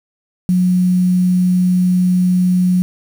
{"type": "tone with quantisation", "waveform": "sine", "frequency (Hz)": 181.3, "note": "F#3", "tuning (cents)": -35, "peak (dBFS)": -10, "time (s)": [0.49, 2.82], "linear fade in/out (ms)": 0, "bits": 6, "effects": []}